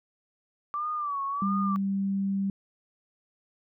sine tone with vibrato, 1162 Hz, D6, 19 cents flat, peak -28 dBFS, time 0.74-1.76 s, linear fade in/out 0 ms, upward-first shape sine, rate 1.5 Hz, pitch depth 94 cents each way
sine tone, 196 Hz, G3, in tune, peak -25 dBFS, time 1.42-2.5 s, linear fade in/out 2 ms
effects none

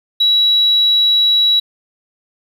triangle tone, 3900 Hz, B7, 23 cents flat, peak -6 dBFS, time 0.2-1.6 s, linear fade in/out 10 ms, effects tanh soft clip ceiling -7 dBFS

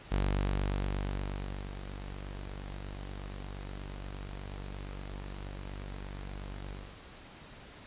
sawtooth tone with ADSR envelope, 48.43 Hz, G1, 20 cents flat, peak -23 dBFS, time 0.11-7.02 s, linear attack 14 ms, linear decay 1600 ms, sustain -13 dB, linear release 300 ms, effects pink hiss -51 dBFS RMS until 7.86 s + resampled to 8000 Hz

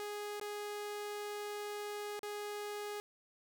sawtooth tone with dropouts, 414.6 Hz, G#4, 3 cents flat, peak -36 dBFS, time 0-3 s, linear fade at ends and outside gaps 0 ms, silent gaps 0.398-0.413 / 2.192-2.231 s, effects none

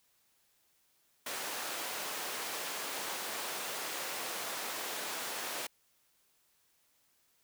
pink high-pass noise, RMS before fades -39 dBFS, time 1.26-5.67 s, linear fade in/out 5 ms, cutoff 510 Hz, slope 12 dB/octave, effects white hiss -72 dBFS RMS until 7.43 s

